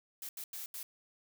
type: noise bursts at uneven times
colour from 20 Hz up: blue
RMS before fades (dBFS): -43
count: 4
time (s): 0.22-0.29 / 0.37-0.44 / 0.53-0.66 / 0.74-0.83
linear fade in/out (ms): 2
effects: none